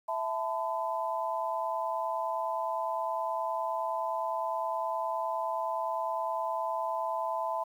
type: chord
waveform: sine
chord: E suspended fourth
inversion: none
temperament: equal with one note detuned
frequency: 659.3 / 880 / 1009.7 Hz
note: E5 / A5 / B5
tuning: 0 / 0 / +38 cents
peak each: -34 dBFS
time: 0.08-7.64 s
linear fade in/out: 10 ms
effects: 10-bit